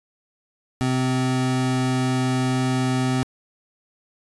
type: tone pair together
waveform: square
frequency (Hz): 128.7 / 257.6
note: C3 / C4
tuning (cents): -28 / -27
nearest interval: octave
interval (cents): 1201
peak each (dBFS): -23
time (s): 0.81-3.23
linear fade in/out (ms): 0
effects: resampled to 24000 Hz